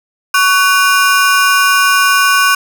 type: ring-modulated tone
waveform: 35% pulse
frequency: 1309 Hz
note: E6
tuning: 13 cents flat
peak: -3 dBFS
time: 0.34-2.55 s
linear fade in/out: 5 ms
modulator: 189 Hz
effects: none